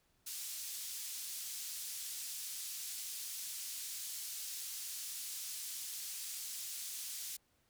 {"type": "band-pass noise", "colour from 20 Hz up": "pink", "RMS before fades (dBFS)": -44, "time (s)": [0.26, 7.37], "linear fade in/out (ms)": 10, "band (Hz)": [5400, 16000], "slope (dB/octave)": 12, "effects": ["pink hiss -75 dBFS RMS until 7.69 s"]}